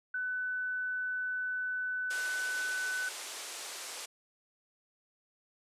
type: tone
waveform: sine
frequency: 1500 Hz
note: F#6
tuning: 23 cents sharp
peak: -32 dBFS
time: 0.14-3.09 s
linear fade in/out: 5 ms
type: band-pass noise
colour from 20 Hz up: white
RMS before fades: -43 dBFS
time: 2.1-4.06 s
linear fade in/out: 10 ms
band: 360 to 9400 Hz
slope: 24 dB/octave
effects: resampled to 32000 Hz